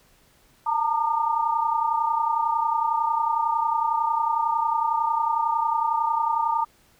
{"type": "tone cluster", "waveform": "sine", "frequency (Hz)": [892, 923, 1210], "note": ["A5", "A#5", "D#6"], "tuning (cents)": [23, -17, -49], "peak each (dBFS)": [-26, -23, -27], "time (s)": [0.66, 6.65], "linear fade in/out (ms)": 10, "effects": ["pink hiss -59 dBFS RMS until 6.99 s"]}